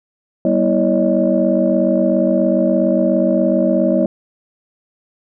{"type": "tone cluster", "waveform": "sine", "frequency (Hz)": [193.2, 240.4, 325.4, 563, 620], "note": ["G3", "B3", "E4", "C#5", "D#5"], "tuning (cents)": [-25, -46, -22, 27, -6], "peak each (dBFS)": -18, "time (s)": [0.45, 4.06], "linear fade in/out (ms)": 2, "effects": ["tanh soft clip ceiling -1 dBFS"]}